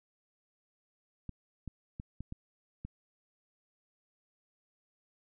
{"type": "clicks", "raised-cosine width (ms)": 5, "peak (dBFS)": -28, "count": 6, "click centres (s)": [1.293, 1.677, 1.999, 2.206, 2.324, 2.85], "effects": []}